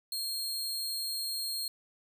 sawtooth tone, 4237 Hz, C8, 21 cents sharp, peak -30 dBFS, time 0.12-1.68 s, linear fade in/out 2 ms, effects none

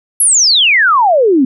sine exponential sweep, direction down, 11470 to 246.9 Hz, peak -6 dBFS, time 0.2-1.45 s, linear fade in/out 5 ms, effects none

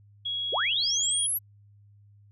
sine tone with pitch glide, 3322 to 3293 Hz, G#7 to G#7, 0 to -15 cents, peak -28 dBFS, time 0.25-1.27 s, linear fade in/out 10 ms, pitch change -15 cents, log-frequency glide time 0.59-0.81 s
sine linear sweep, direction up, 293.7 to 11840 Hz, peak -25 dBFS, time 0.52-1.39 s, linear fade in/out 20 ms
effects added 102 Hz sine -53 dBFS peak until 2.31 s

